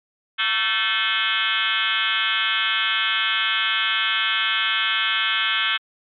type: tone with frequency modulation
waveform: sine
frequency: 2376 Hz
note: D7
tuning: 20 cents sharp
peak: -18 dBFS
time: 0.38-5.78 s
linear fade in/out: 20 ms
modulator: 208 Hz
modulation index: 5.3
effects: MP3 96 kbps